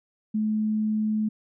sine tone, 215.2 Hz, A3, 38 cents flat, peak -22 dBFS, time 0.34-1.29 s, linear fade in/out 10 ms, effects none

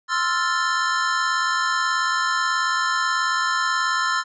square chord, F major seventh, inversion second, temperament equal, 1046.5 / 1318.5 / 1396.9 / 1760 Hz, C6 / E6 / F6 / A6, 0 / 0 / 0 / 0 cents, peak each -26 dBFS, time 0.08-4.24 s, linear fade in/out 50 ms, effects resampled to 16000 Hz

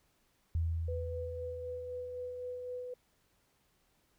sine tone with exponential decay, 82.41 Hz, E2, in tune, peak -28 dBFS, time 0.55-2.85 s, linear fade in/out 0 ms, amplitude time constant 500 ms
sine tone with tremolo, 497.3 Hz, B4, 12 cents sharp, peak -37 dBFS, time 0.88-2.94 s, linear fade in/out 5 ms, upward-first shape sine, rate 3.9 Hz, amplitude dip 30%
effects pink hiss -73 dBFS RMS until 4.18 s

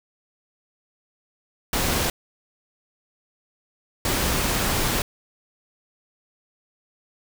pink noise bursts at uneven times, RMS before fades -23 dBFS, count 2, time 1.73-2.1 / 4.05-5.02 s, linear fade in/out 2 ms, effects none

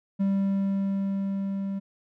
triangle tone with level ramp, 196 Hz, G3, in tune, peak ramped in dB -19 to -26 dBFS, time 0.19-1.8 s, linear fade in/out 20 ms, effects none

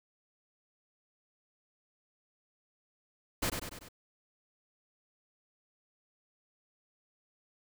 pink noise with echo, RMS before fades -31 dBFS, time 3.42-3.5 s, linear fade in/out 10 ms, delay 97 ms, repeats 4, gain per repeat -5 dB, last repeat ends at 3.888 s, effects none

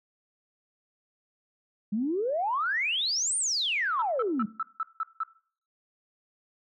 sine exponential two-way sweep, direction up then down, 197.6 to 9250 to 197.6 Hz, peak -25 dBFS, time 1.92-4.46 s, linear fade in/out 10 ms, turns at 3.37 s
sine tone bursts, 1316 Hz, E6, 3 cents flat, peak -26 dBFS, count 7, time 3.99-5.234 s, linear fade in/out 2 ms, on 32 ms, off 170 ms
effects noise-tail reverb RT60 0.5 s tail -19 dB re dry + tanh soft clip ceiling -16 dBFS

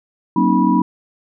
sine tone cluster, 186.1 / 234.4 / 269.4 / 311 / 977 Hz, F#3 / A#3 / C#4 / D#4 / B5, +10 / +10 / -49 / -1 / -19 cents, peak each -18 dBFS, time 0.36-0.82 s, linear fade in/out 5 ms, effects none

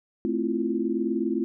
sine chord, F major seventh, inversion first, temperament equal, 220 / 261.6 / 329.6 / 349.2 Hz, A3 / C4 / E4 / F4, 0 / 0 / 0 / 0 cents, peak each -29 dBFS, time 0.25-1.44 s, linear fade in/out 0 ms, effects none

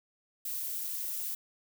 violet noise, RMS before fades -36 dBFS, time 0.45-1.35 s, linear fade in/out 5 ms, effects none

